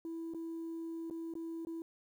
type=tone with dropouts; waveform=sine; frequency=329.6 Hz; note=E4; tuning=in tune; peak=-37 dBFS; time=0.05-1.82 s; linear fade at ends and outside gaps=1 ms; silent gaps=0.337-0.346 / 1.099-1.109 / 1.338-1.353 / 1.65-1.67 s; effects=tanh soft clip ceiling -37 dBFS + 11-bit